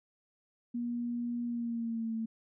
sine tone with pitch glide, 239 to 224.3 Hz, A#3 to A3, +43 to +34 cents, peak -32 dBFS, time 0.74-2.26 s, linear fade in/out 10 ms, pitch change -109 cents, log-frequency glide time 1.45-2.13 s, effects none

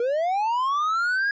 triangle linear sweep, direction up, 460.8 to 1661.2 Hz, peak -19 dBFS, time 0-1.31 s, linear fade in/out 2 ms, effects resampled to 16000 Hz

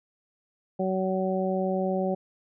harmonic tone, 188.2 Hz, F#3, 30 cents sharp, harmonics 1 / 2 / 3 / 4, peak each -28 / -30 / -29 / -33 dBFS, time 0.79-2.15 s, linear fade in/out 10 ms, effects none

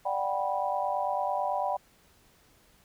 sine chord, G major seventh, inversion second, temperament just, 588 / 735 / 784 / 980 Hz, D5 / F#5 / G5 / B5, +2 / -12 / 0 / -14 cents, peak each -33 / -33 / -31 / -33 dBFS, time 0.05-1.77 s, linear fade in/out 10 ms, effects pink hiss -62 dBFS RMS until 2.84 s

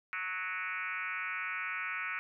sine tone with frequency modulation, 1856 Hz, A#6, 8 cents flat, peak -34 dBFS, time 0.13-2.19 s, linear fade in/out 0 ms, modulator 188 Hz, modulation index 3.4, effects none

